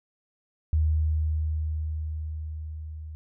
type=tone with level ramp; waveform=sine; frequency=77.78 Hz; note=D#2; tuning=in tune; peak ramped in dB=-19 to -36 dBFS; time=0.73-3.15 s; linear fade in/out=0 ms; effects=none